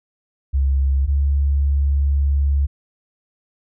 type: tone pair in turn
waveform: sine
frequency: 68 / 70.24 Hz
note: C#2 / C#2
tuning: -33 / +23 cents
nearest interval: minor second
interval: 56 cents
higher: second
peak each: -14 dBFS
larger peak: neither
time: 0.53-1.07 / 1.07-2.67 s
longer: second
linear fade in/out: 20 ms
effects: none